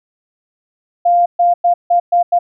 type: tone bursts at uneven times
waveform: sine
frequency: 698.5 Hz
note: F5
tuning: in tune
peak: -8 dBFS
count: 6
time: 1.05-1.26 / 1.39-1.54 / 1.64-1.74 / 1.9-2 / 2.12-2.23 / 2.32-2.39 s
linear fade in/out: 10 ms
effects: none